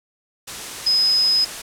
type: tone in noise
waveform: sine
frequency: 5060 Hz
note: D#8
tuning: 28 cents sharp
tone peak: -14 dBFS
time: 0.86-1.45 s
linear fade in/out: 10 ms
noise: white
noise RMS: -31 dBFS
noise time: 0.47-1.62 s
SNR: +14 dB
effects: low-pass 10000 Hz 12 dB/octave